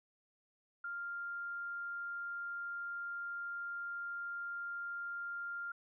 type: tone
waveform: sine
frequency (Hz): 1396.9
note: F6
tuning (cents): 0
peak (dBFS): -39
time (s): 0.84-5.72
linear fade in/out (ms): 5
effects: none